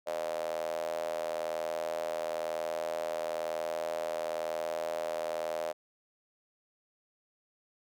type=tone with high-pass filter; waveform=square; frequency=40.51 Hz; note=E1; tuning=29 cents flat; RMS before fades=-35 dBFS; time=0.06-5.73 s; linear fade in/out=20 ms; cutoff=590 Hz; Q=8.1; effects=none